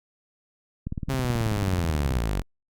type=click train; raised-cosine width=5 ms; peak=-17 dBFS; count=26; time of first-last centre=0.87-2.221 s; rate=18.5 Hz
type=linear sweep; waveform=sawtooth; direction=down; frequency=136.2 to 43.64 Hz; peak=-20 dBFS; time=1.09-2.42 s; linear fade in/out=10 ms
effects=Opus 48 kbps